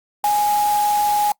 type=tone in noise; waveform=sine; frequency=830.6 Hz; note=G#5; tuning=in tune; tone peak=-15 dBFS; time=0.24-1.32 s; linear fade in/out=2 ms; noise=white; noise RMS=-29 dBFS; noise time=0.24-1.32 s; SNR=+11 dB; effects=noise-tail reverb RT60 0.1 s tail -24 dB re dry + Opus 48 kbps